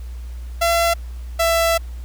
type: tone pair in turn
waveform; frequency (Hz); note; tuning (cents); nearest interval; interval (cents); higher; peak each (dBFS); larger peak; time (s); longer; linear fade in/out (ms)
sawtooth; 677 / 665.8; E5 / E5; +46 / +17; unison; 29; first; -11; neither; 0.61-0.94 / 1.39-1.78; second; 10
effects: added 60 Hz sine -28 dBFS peak until 2.04 s + pink hiss -50 dBFS RMS until 2.04 s